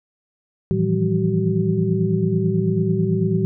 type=tone cluster; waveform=sine; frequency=112.2 / 163 / 172.1 / 194.4 / 380.5 Hz; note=A2 / E3 / F3 / G3 / F#4; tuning=+34 / -19 / -25 / -14 / +48 cents; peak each=-23 dBFS; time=0.71-3.45 s; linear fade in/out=0 ms; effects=none